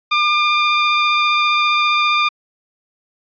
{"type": "tone with vibrato", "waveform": "20% pulse", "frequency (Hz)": 1200, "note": "D6", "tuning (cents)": 37, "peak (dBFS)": -8, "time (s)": [0.11, 2.29], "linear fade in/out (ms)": 10, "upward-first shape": "triangle", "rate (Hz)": 15, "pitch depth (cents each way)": 12, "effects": ["resampled to 11025 Hz"]}